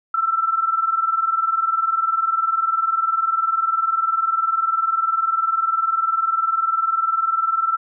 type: tone pair together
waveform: sine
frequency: 1318.5 / 1338.5 Hz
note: E6 / E6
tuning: 0 / +26 cents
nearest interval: unison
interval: 26 cents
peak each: -21 / -19 dBFS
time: 0.14-7.77 s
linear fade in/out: 5 ms
effects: none